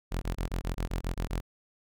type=tone bursts; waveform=sawtooth; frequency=43.65 Hz; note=F1; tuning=in tune; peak=-25 dBFS; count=10; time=0.11-1.408 s; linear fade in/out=20 ms; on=110 ms; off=22 ms; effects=none